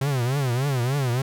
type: tone with vibrato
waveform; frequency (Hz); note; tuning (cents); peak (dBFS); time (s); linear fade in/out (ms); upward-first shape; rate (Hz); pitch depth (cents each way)
45% pulse; 130.81; C3; 0; -21; 0.01-1.22; 5; triangle; 3.4; 210
effects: none